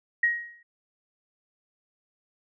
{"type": "tone with exponential decay", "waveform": "sine", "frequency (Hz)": 1888, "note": "A#6", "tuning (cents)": 22, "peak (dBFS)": -17, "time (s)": [0.23, 0.63], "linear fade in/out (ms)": 5, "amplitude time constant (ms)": 86, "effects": []}